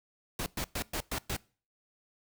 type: noise bursts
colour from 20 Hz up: pink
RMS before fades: -34 dBFS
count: 6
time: 0.39-1.366 s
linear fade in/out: 2 ms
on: 71 ms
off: 110 ms
effects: noise-tail reverb RT60 0.4 s tail -23 dB re dry